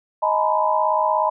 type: tone cluster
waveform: sine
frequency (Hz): 625 / 855 / 954 / 1011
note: D#5 / A5 / A#5 / B5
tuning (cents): +8 / -50 / +40 / +40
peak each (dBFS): -22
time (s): 0.22-1.3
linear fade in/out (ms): 10
effects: none